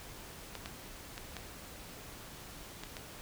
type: clicks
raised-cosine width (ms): 0.2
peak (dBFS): -24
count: 6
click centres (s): 0.553 / 0.659 / 1.179 / 1.367 / 2.836 / 2.968
effects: pink hiss -49 dBFS RMS until 3.21 s